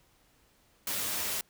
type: noise with comb filter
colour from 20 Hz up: white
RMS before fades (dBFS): -33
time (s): 0.87-1.41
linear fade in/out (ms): 2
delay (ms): 9.8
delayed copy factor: +0.55
effects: pink hiss -66 dBFS RMS until 1.49 s